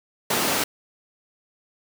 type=high-pass noise; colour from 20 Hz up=pink; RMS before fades=-23 dBFS; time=0.3-0.64 s; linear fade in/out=5 ms; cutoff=240 Hz; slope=12 dB/octave; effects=none